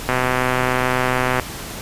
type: click train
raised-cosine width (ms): 0.5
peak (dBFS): -3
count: 167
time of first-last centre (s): 0.09-1.397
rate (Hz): 127
effects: pink hiss -31 dBFS RMS until 1.81 s + resampled to 32000 Hz